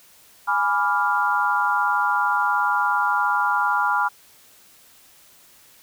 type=chord; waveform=sine; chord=G# diminished seventh; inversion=none; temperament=equal; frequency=830.6 / 987.8 / 1174.7 / 1396.9 Hz; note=G#5 / B5 / D6 / F6; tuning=0 / 0 / 0 / 0 cents; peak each=-24 / -23 / -26 / -22 dBFS; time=0.47-4.09 s; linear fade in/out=20 ms; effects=white hiss -52 dBFS RMS until 5.82 s